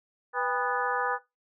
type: harmonic tone with a mistuned harmonic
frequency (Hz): 246.9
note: B3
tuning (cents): 0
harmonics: 2 / 3 / 4 / 5 / 6 / 7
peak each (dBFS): -33 / -33 / -33 / -33 / -33 / -33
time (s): 0.33-1.19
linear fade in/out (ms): 50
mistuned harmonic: 3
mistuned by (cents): +130
effects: noise-tail reverb RT60 0.2 s tail -17 dB re dry